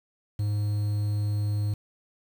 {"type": "tone with quantisation", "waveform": "triangle", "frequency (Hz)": 103.83, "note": "G#2", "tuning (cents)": 0, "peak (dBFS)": -22, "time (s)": [0.39, 1.74], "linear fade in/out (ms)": 5, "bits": 8, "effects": []}